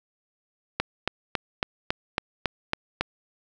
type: click train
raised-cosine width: 0.3 ms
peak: -7 dBFS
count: 9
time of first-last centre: 0.8-3.01 s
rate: 3.62 Hz
effects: none